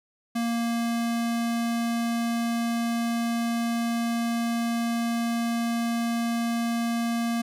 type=tone; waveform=square; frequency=233.1 Hz; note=A#3; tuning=in tune; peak=-25 dBFS; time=0.35-7.42 s; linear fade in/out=10 ms; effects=resampled to 32000 Hz